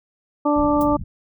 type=harmonic tone; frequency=293.7 Hz; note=D4; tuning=in tune; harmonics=1 / 2 / 3 / 4; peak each=-18 / -21 / -23 / -24 dBFS; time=0.45-0.97 s; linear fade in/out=10 ms
type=low-pass noise; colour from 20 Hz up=pink; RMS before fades=-31 dBFS; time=0.56-1.04 s; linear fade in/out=5 ms; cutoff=230 Hz; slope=48 dB/octave
type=noise with exponential decay; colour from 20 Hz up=violet; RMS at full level=-30 dBFS; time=0.81-0.88 s; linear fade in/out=0 ms; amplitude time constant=15 ms
effects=none